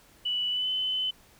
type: tone with pitch glide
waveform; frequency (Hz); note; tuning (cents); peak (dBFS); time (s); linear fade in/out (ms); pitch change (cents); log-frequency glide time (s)
sine; 2960 to 3031; F#7 to F#7; 0 to +41; -26; 0.25-1.11; 10; +41; 0.5-0.69
effects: pink hiss -58 dBFS RMS until 1.39 s